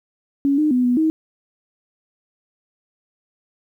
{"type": "tone with pitch steps", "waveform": "sine", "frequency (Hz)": [279.4, 304.5, 250.2, 245.9, 316.5], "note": ["C#4", "D#4", "B3", "B3", "D#4"], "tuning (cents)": [14, -37, 23, -7, 30], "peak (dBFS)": -14, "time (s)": [0.45, 1.1], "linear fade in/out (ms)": 0, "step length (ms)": 130, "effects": ["9-bit"]}